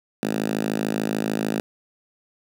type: tone with high-pass filter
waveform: 5% pulse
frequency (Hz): 53.4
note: G#1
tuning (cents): +49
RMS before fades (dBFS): -25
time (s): 0.23-1.6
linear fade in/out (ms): 0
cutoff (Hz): 210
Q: 2.5
effects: none